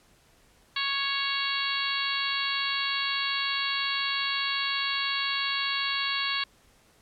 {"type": "harmonic tone", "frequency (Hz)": 554.4, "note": "C#5", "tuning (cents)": 0, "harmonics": [2, 3, 4, 5, 6, 7, 8], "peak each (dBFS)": [-34, -34, -34, -34, -34, -34, -34], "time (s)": [0.76, 6.44], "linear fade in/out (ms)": 5, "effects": ["pink hiss -61 dBFS RMS until 7.01 s", "low-pass 12000 Hz 12 dB/octave"]}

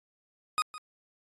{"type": "tone with echo", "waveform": "40% pulse", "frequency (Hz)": 1244.5, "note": "D#6", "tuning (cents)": 0, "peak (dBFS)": -24, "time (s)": [0.58, 0.62], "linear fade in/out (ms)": 0, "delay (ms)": 160, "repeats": 1, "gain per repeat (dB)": -15, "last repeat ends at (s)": 0.78, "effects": ["AAC 32 kbps"]}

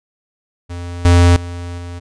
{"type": "tone with level steps", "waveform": "square", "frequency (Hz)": 87.31, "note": "F2", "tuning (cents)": 0, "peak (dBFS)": [-25, -7, -25, -27], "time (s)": [0.69, 2], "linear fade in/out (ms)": 20, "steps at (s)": [1.05, 1.36, 1.78], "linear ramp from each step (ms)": 2, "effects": ["resampled to 22050 Hz"]}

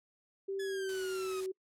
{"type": "tone with pitch glide", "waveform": "sine", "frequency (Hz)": [390.1, 377.2], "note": ["G4", "F#4"], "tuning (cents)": [-8, 33], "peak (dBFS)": -34, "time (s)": [0.48, 1.52], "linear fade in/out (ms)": 10, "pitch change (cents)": -59, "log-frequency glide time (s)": [0.62, 1.05]}
{"type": "linear sweep", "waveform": "sawtooth", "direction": "down", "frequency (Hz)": [1717, 1236], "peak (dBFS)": -39, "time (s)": [0.59, 1.41], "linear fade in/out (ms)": 10}
{"type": "noise", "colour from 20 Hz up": "white", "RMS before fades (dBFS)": -49, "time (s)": [0.89, 1.46], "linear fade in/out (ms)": 0}
{"effects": ["noise-tail reverb RT60 0.1 s tail -26 dB re dry", "low-pass 11000 Hz 12 dB/octave"]}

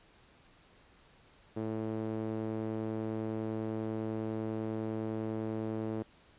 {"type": "tone with band-pass filter", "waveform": "sawtooth", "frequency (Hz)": 110, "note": "A2", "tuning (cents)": 0, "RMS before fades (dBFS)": -36, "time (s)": [1.56, 6.03], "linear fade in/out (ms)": 10, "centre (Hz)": 360, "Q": 1.4, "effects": ["pink hiss -62 dBFS RMS until 6.38 s", "resampled to 8000 Hz"]}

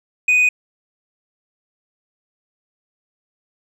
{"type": "tone with tanh clipping", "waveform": "triangle", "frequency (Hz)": 2489, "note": "D#7", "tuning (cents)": 0, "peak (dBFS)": -12, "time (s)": [0.28, 0.49], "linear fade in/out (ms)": 5, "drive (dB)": 7, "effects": []}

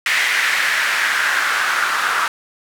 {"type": "noise with band-pass filter sweep", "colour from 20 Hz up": "white", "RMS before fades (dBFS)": -18, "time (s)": [0.06, 2.28], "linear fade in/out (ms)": 2, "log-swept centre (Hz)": [2000, 1300], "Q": 3.4, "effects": []}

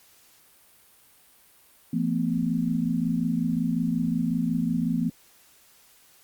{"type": "tone cluster", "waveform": "sine", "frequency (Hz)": [169.8, 225.9, 251.4], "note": ["F3", "A3", "B3"], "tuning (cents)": [-48, 46, 31], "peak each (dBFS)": -27, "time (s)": [1.93, 5.1], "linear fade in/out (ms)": 5, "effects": ["white hiss -57 dBFS RMS until 6.23 s", "Opus 48 kbps"]}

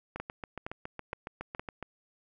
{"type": "two click trains", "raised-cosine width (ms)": 0.5, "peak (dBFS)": [-21, -23], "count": [4, 13], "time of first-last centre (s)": [[0.2, 1.595], [0.16, 1.827]], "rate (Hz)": [2.15, 7.2], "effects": []}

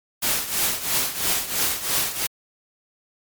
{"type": "noise with tremolo", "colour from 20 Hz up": "white", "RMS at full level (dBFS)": -20, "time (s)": [0.22, 2.27], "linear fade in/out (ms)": 10, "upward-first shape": "triangle", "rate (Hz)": 3, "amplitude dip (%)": 80, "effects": ["MP3 96 kbps"]}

